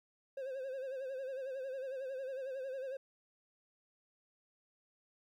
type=tone with vibrato; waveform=triangle; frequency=529 Hz; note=C5; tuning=19 cents sharp; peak=-37 dBFS; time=0.37-2.97 s; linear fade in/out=5 ms; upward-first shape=sine; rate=11 Hz; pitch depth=71 cents each way; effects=13-bit